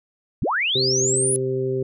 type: linear sweep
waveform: sine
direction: up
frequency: 51.5 to 10170 Hz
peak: -19 dBFS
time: 0.42-1.36 s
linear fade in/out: 0 ms
type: harmonic tone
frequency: 130.4 Hz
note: C3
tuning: 5 cents flat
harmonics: 1 / 2 / 3 / 4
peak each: -27 / -33 / -22 / -33 dBFS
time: 0.75-1.83 s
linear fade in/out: 5 ms
effects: none